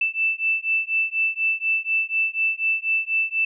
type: beating tone pair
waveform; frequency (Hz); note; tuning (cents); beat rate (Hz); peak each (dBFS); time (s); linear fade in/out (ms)
sine; 2648 / 2652.1; E7 / E7; +7 / +10; 4.1; -23; 0.01-3.45; 5
effects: none